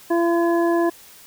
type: harmonic tone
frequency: 339.6 Hz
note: F4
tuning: 48 cents flat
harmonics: 1 / 2 / 3 / 5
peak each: -17 / -23 / -27 / -31 dBFS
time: 0.1-0.9 s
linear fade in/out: 10 ms
effects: white hiss -46 dBFS RMS until 1.26 s